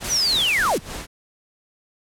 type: noise with tremolo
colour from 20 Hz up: pink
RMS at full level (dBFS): -31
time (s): 0-1.07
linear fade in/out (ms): 20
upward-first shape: sine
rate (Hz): 3.4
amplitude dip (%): 80
type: noise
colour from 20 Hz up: white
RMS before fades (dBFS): -29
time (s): 0.04-0.78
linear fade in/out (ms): 2
type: linear sweep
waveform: sine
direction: down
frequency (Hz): 6220 to 49.52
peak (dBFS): -17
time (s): 0.08-0.8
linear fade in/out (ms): 50
effects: low-pass 11000 Hz 12 dB/octave